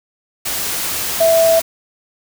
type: tone in noise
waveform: sine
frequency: 658 Hz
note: E5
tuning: 3 cents flat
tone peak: -9 dBFS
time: 1.2-1.6 s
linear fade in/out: 10 ms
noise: white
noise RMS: -21 dBFS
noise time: 0.45-1.62 s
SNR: +9 dB
effects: none